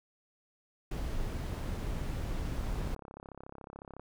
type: noise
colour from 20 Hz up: brown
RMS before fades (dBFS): -35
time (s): 0.91-2.95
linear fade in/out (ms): 5
type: click train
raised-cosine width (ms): 1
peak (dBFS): -32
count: 49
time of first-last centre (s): 2.58-3.996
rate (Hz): 33.9
effects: none